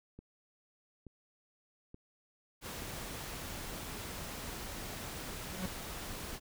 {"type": "click train", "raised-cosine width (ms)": 3, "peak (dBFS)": -36, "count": 5, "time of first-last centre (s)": [0.19, 3.699], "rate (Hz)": 1.14}
{"type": "noise", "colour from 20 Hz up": "pink", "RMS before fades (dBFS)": -43, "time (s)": [2.61, 6.4], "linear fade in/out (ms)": 50}
{"type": "tone with exponential growth", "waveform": "45% pulse", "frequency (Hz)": 185.1, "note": "F#3", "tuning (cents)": 1, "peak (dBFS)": -33, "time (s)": [5.4, 5.66], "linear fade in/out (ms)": 5, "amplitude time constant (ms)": 56}
{"effects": []}